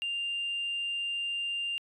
sine tone, 2794 Hz, F7, in tune, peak -29 dBFS, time 0.02-1.78 s, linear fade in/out 0 ms, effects tanh soft clip ceiling -27 dBFS

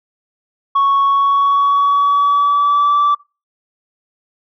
sine tone with pitch glide, 1108.7 to 1161.8 Hz, C#6 to D6, 0 to -19 cents, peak -8 dBFS, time 0.75-3.15 s, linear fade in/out 10 ms, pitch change +81 cents, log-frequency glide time 1.04-3.01 s, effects noise-tail reverb RT60 0.3 s tail -24 dB re dry + tanh soft clip ceiling -8 dBFS

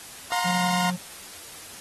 sawtooth chord, F suspended fourth, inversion none, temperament equal with one note detuned, 714.4 / 932.3 / 1046.5 Hz, F5 / Bb5 / C6, +39 / 0 / 0 cents, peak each -23 / -24 / -27 dBFS, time 0.32-0.9 s, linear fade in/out 0 ms
triangle tone, 180 Hz, F#3, 47 cents flat, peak -24 dBFS, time 0.44-0.97 s, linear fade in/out 20 ms
effects white hiss -42 dBFS RMS until 1.8 s + AAC 32 kbps

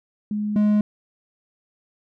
sine / triangle tone pair in turn, 209.5 / 209.5 Hz, G#3 / G#3, +15 / +15 cents, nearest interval unison, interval 0 cents, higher neither, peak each -22 / -13 dBFS, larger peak second, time 0.31-0.56 / 0.56-0.81 s, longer neither, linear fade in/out 2 ms, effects none

